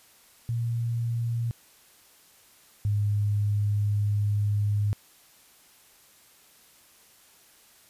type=tone pair in turn; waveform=sine; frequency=117.1 / 103.3 Hz; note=A#2 / G#2; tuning=+8 / -9 cents; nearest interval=major second; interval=217 cents; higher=first; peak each=-25 / -22 dBFS; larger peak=second; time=0.49-1.51 / 2.85-4.93 s; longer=second; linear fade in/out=0 ms; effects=white hiss -57 dBFS RMS until 7.89 s + resampled to 32000 Hz